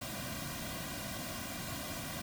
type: noise with comb filter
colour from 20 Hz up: pink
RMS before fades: -41 dBFS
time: 0.01-2.22 s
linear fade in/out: 10 ms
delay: 2.3 ms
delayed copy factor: -0.9
effects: none